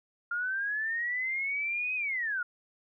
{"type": "linear two-way sweep", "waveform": "sine", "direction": "up then down", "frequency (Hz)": [1396.9, 2538, 1396.9], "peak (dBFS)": -29, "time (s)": [0.31, 2.43], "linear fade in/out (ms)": 5, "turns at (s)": 1.95, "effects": []}